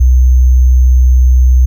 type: tone with sample-and-hold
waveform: sine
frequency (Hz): 63.2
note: B1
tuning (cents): +41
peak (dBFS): -3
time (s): 0-1.66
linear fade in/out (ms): 10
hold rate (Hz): 6300
effects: none